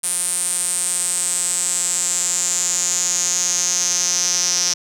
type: tone with band-pass filter sweep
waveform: sawtooth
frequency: 177.6 Hz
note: F3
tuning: 29 cents sharp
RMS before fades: -20 dBFS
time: 0.03-4.74 s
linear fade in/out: 10 ms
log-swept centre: 9300 to 5800 Hz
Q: 8.3
effects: none